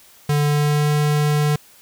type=tone with pitch glide; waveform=square; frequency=146.83 to 148.71 Hz; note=D3 to D3; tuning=0 to +22 cents; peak=-16 dBFS; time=0.29-1.56 s; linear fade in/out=5 ms; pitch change=+22 cents; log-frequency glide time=0.42-0.9 s; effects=white hiss -49 dBFS RMS until 1.81 s